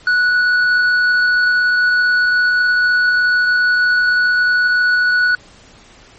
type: tone with hard clipping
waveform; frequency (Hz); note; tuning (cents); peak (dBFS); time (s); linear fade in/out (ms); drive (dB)
triangle; 1473; F#6; -8; -12; 0.07-5.35; 2; 8
effects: pink hiss -44 dBFS RMS until 6.18 s + MP3 32 kbps